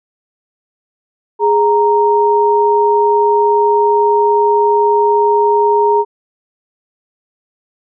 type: tone pair together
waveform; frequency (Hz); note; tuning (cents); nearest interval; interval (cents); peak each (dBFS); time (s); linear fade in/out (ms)
sine; 414.8 / 931.2; G#4 / A#5; -2 / -2; octave + major second; 1400; -11; 1.39-6.05; 50
effects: none